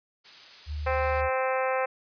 blue noise, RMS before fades -41 dBFS, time 0.24-1.22 s, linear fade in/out 20 ms
sine tone with vibrato, 74.9 Hz, D2, 35 cents sharp, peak -30 dBFS, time 0.66-1.3 s, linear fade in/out 50 ms, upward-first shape triangle, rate 16 Hz, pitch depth 30 cents each way
harmonic tone, 260.8 Hz, C4, 5 cents flat, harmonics 2 / 3 / 4 / 5 / 6 / 7 / 8 / 9 / 10, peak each -27 / -31 / -33 / -35 / -37 / -38 / -39 / -40 / -41 dBFS, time 0.86-1.86 s, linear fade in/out 10 ms
effects resampled to 11025 Hz

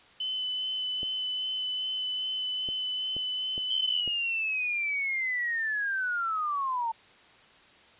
sine tone with vibrato, 3025 Hz, F#7, 38 cents sharp, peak -29 dBFS, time 0.2-4.01 s, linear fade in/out 5 ms, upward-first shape sine, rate 2.5 Hz, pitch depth 11 cents each way
clicks, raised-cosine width 2 ms, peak -28 dBFS, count 5, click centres 1.031 / 2.688 / 3.166 / 3.579 / 4.077 s
sine linear sweep, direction down, 3136 to 890 Hz, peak -27 dBFS, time 3.7-6.92 s, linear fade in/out 10 ms
effects white hiss -56 dBFS RMS until 7.99 s + resampled to 8000 Hz

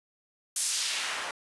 white noise with band-pass filter sweep, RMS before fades -31 dBFS, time 0.56-1.31 s, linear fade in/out 2 ms, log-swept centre 10000 to 910 Hz, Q 0.93, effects resampled to 24000 Hz

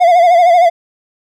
triangle tone with vibrato, 697 Hz, F5, 4 cents flat, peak -3 dBFS, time 0-0.7 s, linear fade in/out 20 ms, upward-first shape sine, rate 13 Hz, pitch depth 76 cents each way, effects none

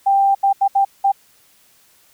sine tone bursts at uneven times, 789 Hz, G5, 11 cents sharp, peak -11 dBFS, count 5, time 0.06-0.35 / 0.43-0.53 / 0.61-0.68 / 0.75-0.85 / 1.04-1.12 s, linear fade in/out 10 ms, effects white hiss -54 dBFS RMS until 2.13 s

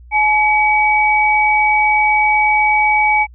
sine tone pair together, 851 / 2272 Hz, G#5 / C#7, +42 / +42 cents, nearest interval octave + perfect fourth, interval 1700 cents, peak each -13 dBFS, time 0.11-3.27 s, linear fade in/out 50 ms, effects added 60 Hz sine -37 dBFS peak until 3.34 s

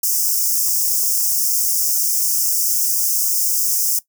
white high-pass noise, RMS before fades -18 dBFS, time 0.03-3.99 s, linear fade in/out 5 ms, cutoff 5100 Hz, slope 96 dB/octave, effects noise-tail reverb RT60 0.1 s tail -17 dB re dry

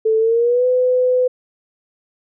sine tone with pitch glide, 441.1 to 503.8 Hz, A4 to B4, +4 to +34 cents, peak -12 dBFS, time 0.05-1.28 s, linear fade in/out 10 ms, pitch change +230 cents, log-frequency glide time 0.18-0.66 s, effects none

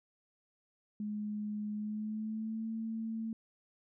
sine tone with pitch glide, 210 to 223.8 Hz, G#3 to A3, +19 to +30 cents, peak -35 dBFS, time 1-3.33 s, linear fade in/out 2 ms, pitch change +111 cents, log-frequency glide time 1.74-2.69 s, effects none

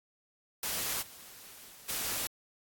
white noise with level steps, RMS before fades -34 / -51 / -53 / -34 dBFS, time 0.63-2.27 s, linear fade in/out 2 ms, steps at 1.01 / 1.67 / 1.88 s, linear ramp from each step 20 ms, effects AAC 64 kbps

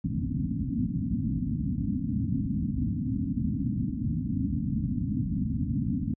white low-pass noise, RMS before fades -28 dBFS, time 0.04-6.14 s, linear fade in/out 5 ms, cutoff 280 Hz, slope 96 dB/octave, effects high-pass 60 Hz 12 dB/octave

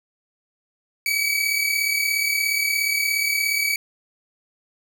sawtooth tone pair together, 2260 / 2297 Hz, C#7 / D7, +33 / -39 cents, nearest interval unison, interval 28 cents, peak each -20 / -19 dBFS, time 1.06-3.76 s, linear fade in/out 2 ms, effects none

